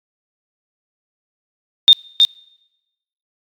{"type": "tone with echo", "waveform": "sine", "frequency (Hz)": 3646, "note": "A#7", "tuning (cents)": -39, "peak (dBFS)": -3, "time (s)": [1.88, 1.93], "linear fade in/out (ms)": 0, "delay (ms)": 320, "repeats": 1, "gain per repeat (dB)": -4, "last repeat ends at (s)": 2.25, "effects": ["noise-tail reverb RT60 1.0 s tail -26 dB re dry", "AAC 64 kbps"]}